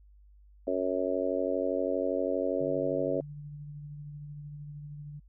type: harmonic tone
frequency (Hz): 92.5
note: F#2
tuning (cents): 0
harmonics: 3 / 4 / 5 / 6 / 7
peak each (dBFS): -34 / -35 / -34 / -31 / -35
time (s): 0.67-3.21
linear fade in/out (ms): 5
type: tone with tremolo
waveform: sine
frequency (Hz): 146.83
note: D3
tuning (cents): 0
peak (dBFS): -39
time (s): 2.6-5.2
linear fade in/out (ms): 10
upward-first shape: sine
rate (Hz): 13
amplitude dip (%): 25
effects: added 50 Hz sine -54 dBFS peak until 5.28 s